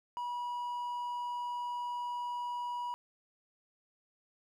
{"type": "tone", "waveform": "triangle", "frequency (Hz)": 970, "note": "B5", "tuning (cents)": -31, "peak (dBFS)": -33, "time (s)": [0.17, 2.94], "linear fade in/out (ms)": 0, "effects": []}